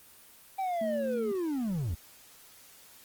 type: linear sweep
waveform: triangle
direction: down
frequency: 784 to 69.3 Hz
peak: -27 dBFS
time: 0.58-1.95 s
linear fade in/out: 10 ms
type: tone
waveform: sine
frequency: 225.7 Hz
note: A3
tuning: 44 cents sharp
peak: -33 dBFS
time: 0.81-1.32 s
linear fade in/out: 5 ms
effects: white hiss -55 dBFS RMS until 3.04 s + Opus 24 kbps